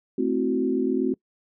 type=chord; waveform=sine; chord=F# half-diminished seventh; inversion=first; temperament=equal; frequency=220 / 261.6 / 329.6 / 370 Hz; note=A3 / C4 / E4 / F#4; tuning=0 / 0 / 0 / 0 cents; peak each=-29 / -24 / -30 / -25 dBFS; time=0.18-1.14 s; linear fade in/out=5 ms; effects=noise-tail reverb RT60 0.1 s tail -24 dB re dry